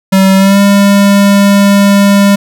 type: tone with pitch glide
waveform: square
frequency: 191.9 to 200.2 Hz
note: G3 to G3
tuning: -37 to +37 cents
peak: -4 dBFS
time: 0.12-2.36 s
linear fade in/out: 10 ms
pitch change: +74 cents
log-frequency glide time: 0.36-0.6 s
effects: none